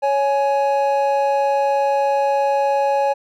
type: tone pair together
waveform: triangle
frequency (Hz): 556 / 836.9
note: C#5 / G#5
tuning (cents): +5 / +13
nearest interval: perfect fifth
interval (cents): 708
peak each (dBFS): -16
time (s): 0.02-3.14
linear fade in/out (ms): 20
effects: none